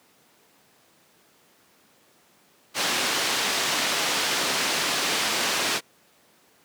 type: low-pass noise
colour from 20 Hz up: white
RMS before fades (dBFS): -25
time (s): 2.74-5.81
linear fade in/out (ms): 50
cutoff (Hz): 4900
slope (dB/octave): 12
effects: pink hiss -59 dBFS RMS until 6.64 s + high-pass 200 Hz 12 dB/octave